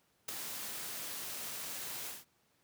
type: noise with ADSR envelope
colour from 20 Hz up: white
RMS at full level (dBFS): -35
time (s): 0.28-2.25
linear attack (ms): 8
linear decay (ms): 8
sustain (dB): -7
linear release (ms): 180
effects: pink hiss -73 dBFS RMS until 2.63 s + high-pass 100 Hz 12 dB/octave